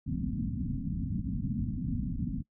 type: low-pass noise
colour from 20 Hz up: white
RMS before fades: -33 dBFS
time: 0.06-2.43 s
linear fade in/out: 20 ms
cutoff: 270 Hz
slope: 96 dB/octave
effects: noise-tail reverb RT60 0.1 s tail -23 dB re dry

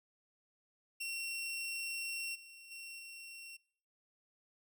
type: tone with level steps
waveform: sawtooth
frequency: 2727 Hz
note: F7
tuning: 42 cents flat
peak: -35 / -50 / -43 / -45 dBFS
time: 1-3.57 s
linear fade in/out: 10 ms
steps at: 2.34 / 2.7 / 2.98 s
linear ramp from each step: 20 ms
effects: noise-tail reverb RT60 0.6 s tail -23 dB re dry

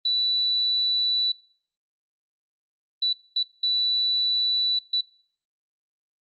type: tone bursts at uneven times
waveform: sine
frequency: 3959 Hz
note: B7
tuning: 3 cents sharp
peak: -20 dBFS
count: 5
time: 0.05-1.32 / 3.02-3.13 / 3.36-3.43 / 3.63-4.79 / 4.93-5.01 s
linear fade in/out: 5 ms
effects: noise-tail reverb RT60 0.5 s tail -21 dB re dry + Opus 24 kbps

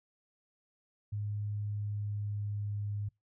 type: tone with pitch glide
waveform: sine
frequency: 103.83 to 102.87 Hz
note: G#2 to G#2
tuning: 0 to -16 cents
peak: -33 dBFS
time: 1.12-3.09 s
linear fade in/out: 10 ms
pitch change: -16 cents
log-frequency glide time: 1.55-2.88 s
effects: noise-tail reverb RT60 0.2 s tail -26 dB re dry

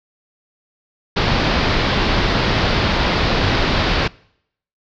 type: low-pass noise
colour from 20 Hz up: pink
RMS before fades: -17 dBFS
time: 1.16-4.08 s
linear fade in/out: 10 ms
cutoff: 4900 Hz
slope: 48 dB/octave
effects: noise-tail reverb RT60 0.7 s tail -24 dB re dry

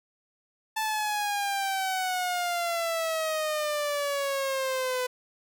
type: exponential sweep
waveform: sawtooth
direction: down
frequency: 880 to 499.9 Hz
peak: -23 dBFS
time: 0.76-5.07 s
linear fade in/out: 10 ms
effects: none

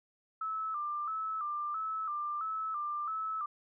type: tone with vibrato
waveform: sine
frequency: 1244.5 Hz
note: D#6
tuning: in tune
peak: -33 dBFS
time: 0.41-3.46 s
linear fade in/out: 5 ms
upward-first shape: square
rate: 1.5 Hz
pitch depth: 78 cents each way
effects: none

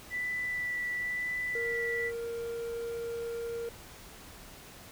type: tone with vibrato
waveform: sine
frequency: 1975.5 Hz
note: B6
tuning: in tune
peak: -31 dBFS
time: 0.1-2.12 s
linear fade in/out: 50 ms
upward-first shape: sine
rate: 0.99 Hz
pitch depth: 12 cents each way
type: tone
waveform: triangle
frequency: 466.1 Hz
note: A#4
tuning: in tune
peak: -32 dBFS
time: 1.55-3.69 s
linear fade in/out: 2 ms
effects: pink hiss -50 dBFS RMS until 4.91 s

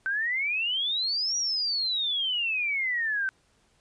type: exponential two-way sweep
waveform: sine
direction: up then down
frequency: 1526 to 5800 to 1526 Hz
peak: -25 dBFS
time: 0.06-3.29 s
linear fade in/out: 0 ms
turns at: 1.37 s
effects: pink hiss -66 dBFS RMS until 3.8 s + resampled to 22050 Hz

